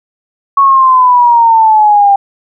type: exponential sweep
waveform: sine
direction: down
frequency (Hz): 1114 to 791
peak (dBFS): -3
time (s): 0.57-2.16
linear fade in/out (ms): 5
effects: none